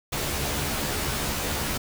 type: noise with comb filter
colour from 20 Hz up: pink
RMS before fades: -28 dBFS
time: 0.12-1.78 s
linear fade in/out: 10 ms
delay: 14 ms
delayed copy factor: +0.85
effects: none